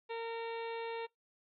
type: harmonic tone with a mistuned harmonic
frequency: 458.8 Hz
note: A#4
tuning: 28 cents flat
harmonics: 1 / 2 / 3 / 4 / 5 / 6 / 7 / 8 / 9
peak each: -39 / -43 / -55 / -52 / -51 / -52 / -62 / -55 / -61 dBFS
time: 0.09-1.07 s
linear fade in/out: 20 ms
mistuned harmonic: 7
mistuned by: +25 cents
effects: noise-tail reverb RT60 0.2 s tail -26 dB re dry + AAC 48 kbps